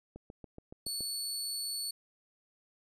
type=click train; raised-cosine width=2 ms; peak=-33 dBFS; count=7; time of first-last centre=0.16-1.007 s; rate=7.08 Hz
type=tone; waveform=25% pulse; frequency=4435 Hz; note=C#8; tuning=in tune; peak=-30 dBFS; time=0.86-1.91 s; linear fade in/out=5 ms
effects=none